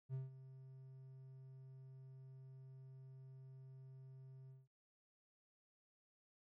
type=tone with ADSR envelope; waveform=triangle; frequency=132 Hz; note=C3; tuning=16 cents sharp; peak=-38 dBFS; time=0.09-4.68 s; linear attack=49 ms; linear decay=160 ms; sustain=-15 dB; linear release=180 ms; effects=none